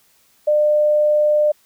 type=tone; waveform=sine; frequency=600 Hz; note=D5; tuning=37 cents sharp; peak=-12 dBFS; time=0.47-1.52 s; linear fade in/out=10 ms; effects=white hiss -57 dBFS RMS until 1.65 s